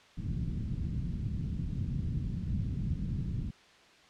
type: low-pass noise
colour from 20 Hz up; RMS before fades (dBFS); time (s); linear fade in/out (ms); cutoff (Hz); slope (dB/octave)
white; -34; 0.17-3.51; 10; 180; 24
effects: white hiss -58 dBFS RMS until 4.09 s + low-pass 4000 Hz 12 dB/octave